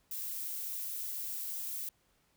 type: noise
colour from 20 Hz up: violet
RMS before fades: -39 dBFS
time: 0.11-1.89 s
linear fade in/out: 2 ms
effects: pink hiss -72 dBFS RMS until 2.36 s